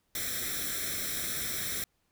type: noise with comb filter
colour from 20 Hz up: white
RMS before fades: -34 dBFS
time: 0.15-1.84 s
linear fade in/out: 2 ms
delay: 0.53 ms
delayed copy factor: +0.85
effects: pink hiss -75 dBFS RMS until 2.11 s